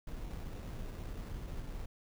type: noise with sample-and-hold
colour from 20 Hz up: brown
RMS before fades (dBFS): -42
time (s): 0.07-1.86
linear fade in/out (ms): 5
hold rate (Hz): 3150
effects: none